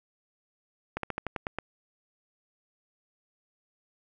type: slowing click train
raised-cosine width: 0.5 ms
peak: -16 dBFS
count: 8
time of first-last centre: 0.97-1.586 s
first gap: 63 ms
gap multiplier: 1.11
effects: none